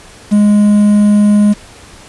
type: tone with quantisation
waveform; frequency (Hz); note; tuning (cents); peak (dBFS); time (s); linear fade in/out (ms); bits
triangle; 207.4; G#3; -2; -3; 0.31-1.54; 20; 5
effects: pink hiss -37 dBFS RMS until 2.08 s + resampled to 24000 Hz